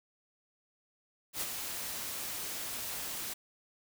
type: noise with ADSR envelope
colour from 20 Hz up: white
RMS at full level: -34 dBFS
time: 1.33-3.34 s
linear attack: 78 ms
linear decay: 45 ms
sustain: -5 dB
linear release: 11 ms
effects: none